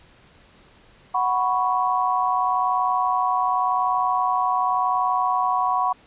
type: chord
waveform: sine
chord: F# suspended fourth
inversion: none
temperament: equal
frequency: 740 / 987.8 / 1108.7 Hz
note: F#5 / B5 / C#6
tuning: 0 / 0 / 0 cents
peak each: -23 dBFS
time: 1.14-5.93 s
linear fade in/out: 10 ms
effects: pink hiss -53 dBFS RMS until 6.06 s + resampled to 8000 Hz